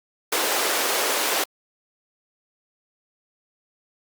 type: high-pass noise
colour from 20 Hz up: pink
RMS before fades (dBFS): -23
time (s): 0.32-1.44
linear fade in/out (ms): 5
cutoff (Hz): 370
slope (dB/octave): 24
effects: Opus 48 kbps